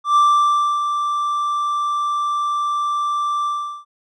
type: tone with ADSR envelope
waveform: triangle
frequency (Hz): 1174.7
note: D6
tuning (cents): 0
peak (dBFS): -8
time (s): 0.04-3.85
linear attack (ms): 120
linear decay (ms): 640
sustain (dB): -8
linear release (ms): 390
effects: resampled to 24000 Hz